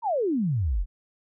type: exponential sweep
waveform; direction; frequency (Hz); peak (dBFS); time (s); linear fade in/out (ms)
sine; down; 984 to 37.35; -22; 0.02-0.86; 50
effects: none